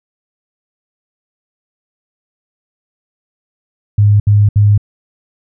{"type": "tone bursts", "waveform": "sine", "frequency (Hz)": 103.4, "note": "G#2", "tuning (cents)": -7, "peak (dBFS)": -5, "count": 3, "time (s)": [3.98, 4.778], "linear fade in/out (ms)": 5, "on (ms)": 220, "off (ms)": 69, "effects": []}